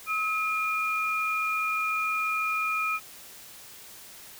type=tone pair together; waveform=sine; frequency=1283 / 2422 Hz; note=E6 / D#7; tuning=-47 / -47 cents; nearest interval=major seventh; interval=1100 cents; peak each=-28 dBFS; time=0.06-3 s; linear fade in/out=50 ms; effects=white hiss -47 dBFS RMS until 4.39 s